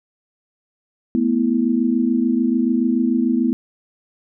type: chord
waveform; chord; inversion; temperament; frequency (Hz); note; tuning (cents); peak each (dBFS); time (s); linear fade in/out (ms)
sine; A suspended second; none; equal with one note detuned; 220 / 246.9 / 327.9; A3 / B3 / E4; 0 / 0 / -9; -21 / -17 / -22; 1.15-3.53; 0
effects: none